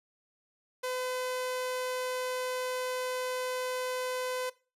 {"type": "tone", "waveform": "sawtooth", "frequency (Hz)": 507, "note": "B4", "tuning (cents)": 45, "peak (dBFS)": -28, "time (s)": [0.83, 4.5], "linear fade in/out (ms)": 10, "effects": ["noise-tail reverb RT60 0.3 s tail -18 dB re dry", "resampled to 32000 Hz"]}